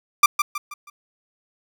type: tone with echo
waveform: 30% pulse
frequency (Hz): 1184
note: D6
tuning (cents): +14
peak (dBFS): -6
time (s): 0.23-0.26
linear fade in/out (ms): 5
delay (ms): 160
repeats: 4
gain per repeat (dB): -8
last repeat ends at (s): 0.9
effects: none